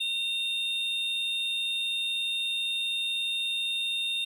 triangle tone pair together, 2739 / 3656 Hz, F7 / A#7, -34 / -34 cents, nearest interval perfect fourth, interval 500 cents, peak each -32 / -27 dBFS, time 0-4.25 s, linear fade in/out 10 ms, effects none

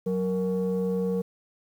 sine tone pair together, 185.23 / 466.2 Hz, F#3 / A#4, +2 / 0 cents, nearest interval octave + major third, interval 1598 cents, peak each -25 / -25 dBFS, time 0.06-1.22 s, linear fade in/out 10 ms, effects tanh soft clip ceiling -20 dBFS + 9-bit

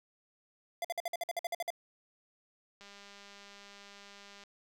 square tone bursts, 687 Hz, F5, 29 cents flat, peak -33 dBFS, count 12, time 0.82-1.704 s, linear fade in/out 2 ms, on 26 ms, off 52 ms
click train, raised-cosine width 0.2 ms, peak -36 dBFS, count 328, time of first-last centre 2.81-4.437 s, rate 201 Hz
effects none

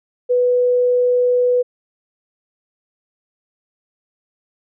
sine tone, 493.9 Hz, B4, in tune, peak -12 dBFS, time 0.29-1.63 s, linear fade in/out 20 ms, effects none

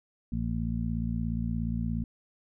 harmonic tone, 57 Hz, A#1, 38 cents flat, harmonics 1 / 2 / 3 / 4, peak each -33 / -34 / -34 / -33 dBFS, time 0.32-2.04 s, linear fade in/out 5 ms, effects none

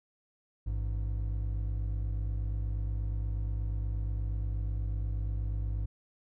triangle tone pair together, 54.35 / 102.7 Hz, A1 / G#2, -21 / -19 cents, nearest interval major seventh, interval 1102 cents, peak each -29 / -34 dBFS, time 0.66-5.86 s, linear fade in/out 10 ms, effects none

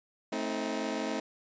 20% pulse chord, A diminished, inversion none, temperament just, 220 / 264 / 316.8 Hz, A3 / C4 / Eb4, 0 / +16 / +31 cents, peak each -31 dBFS, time 0.32-1.2 s, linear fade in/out 5 ms, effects resampled to 16000 Hz

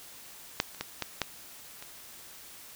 clicks, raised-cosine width 0.2 ms, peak -7 / -29 / -15 / -13 / -10 / -25 dBFS, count 6, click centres 0.601 / 0.747 / 0.81 / 1.023 / 1.217 / 1.825 s, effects white hiss -49 dBFS RMS until 2.75 s

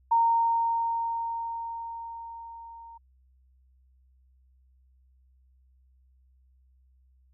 sine tone with level ramp, 923 Hz, A#5, 17 cents flat, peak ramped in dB -18 to -44 dBFS, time 0.11-2.98 s, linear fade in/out 10 ms, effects added 64 Hz sine -59 dBFS peak until 7.33 s

